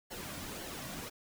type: noise with flanger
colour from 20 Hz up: pink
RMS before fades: -43 dBFS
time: 0.1-1.1 s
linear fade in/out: 20 ms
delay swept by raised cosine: 0.8 to 2.4 ms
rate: 1.9 Hz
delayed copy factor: -0.5
effects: none